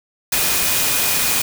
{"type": "tone in noise", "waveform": "sine", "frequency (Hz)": 2472, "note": "D#7", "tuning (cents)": -12, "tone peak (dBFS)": -28, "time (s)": [0.32, 1.42], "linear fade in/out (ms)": 5, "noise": "white", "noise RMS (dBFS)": -18, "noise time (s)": [0.32, 1.42], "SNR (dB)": -13, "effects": []}